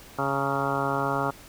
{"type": "harmonic tone with a mistuned harmonic", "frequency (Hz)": 138.59, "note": "C#3", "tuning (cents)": 0, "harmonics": [1, 2, 3, 4, 5, 6, 7, 8, 9, 10], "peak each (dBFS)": [-33, -33, -33, -33, -33, -33, -33, -33, -33, -33], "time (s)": [0.18, 1.31], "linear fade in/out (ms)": 10, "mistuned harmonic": 7, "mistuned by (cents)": -58, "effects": ["pink hiss -48 dBFS RMS until 1.48 s"]}